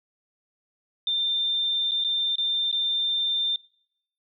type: tone with dropouts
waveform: sine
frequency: 3589 Hz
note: A7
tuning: 34 cents sharp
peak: -22 dBFS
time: 1.07-3.56 s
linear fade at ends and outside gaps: 2 ms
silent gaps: 1.911-1.917 / 2.04-2.046 / 2.357-2.382 / 2.715-2.726 s
effects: noise-tail reverb RT60 0.7 s tail -22 dB re dry